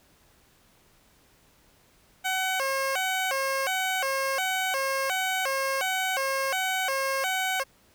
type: tone with vibrato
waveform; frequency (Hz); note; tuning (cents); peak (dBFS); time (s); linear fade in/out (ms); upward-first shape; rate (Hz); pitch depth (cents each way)
15% pulse; 637; D#5; +41; -19; 2.24-7.64; 20; square; 1.4; 290
effects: pink hiss -61 dBFS RMS until 7.94 s